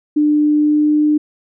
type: tone with pitch glide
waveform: sine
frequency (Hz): 298.8 to 300.7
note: D4 to D4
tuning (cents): +30 to +41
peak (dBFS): -10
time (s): 0.16-1.18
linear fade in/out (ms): 10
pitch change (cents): +11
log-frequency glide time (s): 0.49-0.91
effects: none